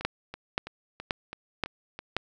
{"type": "two click trains", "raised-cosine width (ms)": 0.3, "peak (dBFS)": [-22, -10], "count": [7, 5], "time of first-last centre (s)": [[0.01, 1.99], [0.05, 2.166]], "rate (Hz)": [3.03, 1.89], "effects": []}